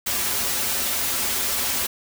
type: noise with comb filter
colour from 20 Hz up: white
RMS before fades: -24 dBFS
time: 0.06-1.87 s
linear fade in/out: 10 ms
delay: 6.4 ms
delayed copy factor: -0.65
effects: none